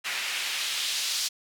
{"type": "noise with band-pass filter sweep", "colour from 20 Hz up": "white", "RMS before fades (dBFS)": -30, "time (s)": [0.04, 1.29], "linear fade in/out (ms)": 20, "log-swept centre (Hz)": [2100, 4700], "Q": 1.4, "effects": []}